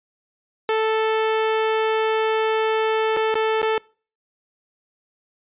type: tone with dropouts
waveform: sawtooth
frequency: 440 Hz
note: A4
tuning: in tune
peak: -14 dBFS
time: 0.69-3.78 s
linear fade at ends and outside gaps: 1 ms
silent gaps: 3.166-3.17 / 3.342-3.354 / 3.618-3.628 s
effects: noise-tail reverb RT60 0.4 s tail -25 dB re dry + resampled to 8000 Hz